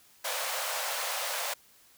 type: high-pass noise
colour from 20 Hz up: pink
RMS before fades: -33 dBFS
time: 0.24-1.54 s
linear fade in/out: 10 ms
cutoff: 500 Hz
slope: 96 dB/octave
effects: white hiss -60 dBFS RMS until 1.97 s